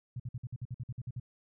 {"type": "tone bursts", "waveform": "sine", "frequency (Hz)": 122.6, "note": "B2", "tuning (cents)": -12, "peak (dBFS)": -35, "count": 12, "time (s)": [0.16, 1.199], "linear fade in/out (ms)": 5, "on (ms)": 38, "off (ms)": 53, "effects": []}